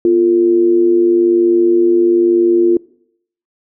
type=tone with amplitude modulation; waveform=sine; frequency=347.6 Hz; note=F4; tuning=8 cents flat; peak=-5 dBFS; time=0.05-2.77 s; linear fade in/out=2 ms; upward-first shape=sine; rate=101 Hz; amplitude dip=55%; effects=noise-tail reverb RT60 0.7 s tail -23 dB re dry